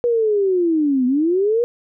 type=linear two-way sweep; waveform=sine; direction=down then up; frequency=486.3 to 245.1 to 486.3 Hz; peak=-14 dBFS; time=0.04-1.64 s; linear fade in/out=0 ms; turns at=1.06 s; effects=none